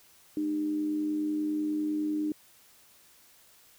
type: tone with amplitude modulation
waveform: sine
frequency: 304.4 Hz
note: D#4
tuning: 38 cents flat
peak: -25 dBFS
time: 0.37-2.32 s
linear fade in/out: 2 ms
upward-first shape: sine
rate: 90 Hz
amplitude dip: 45%
effects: white hiss -59 dBFS RMS until 3.78 s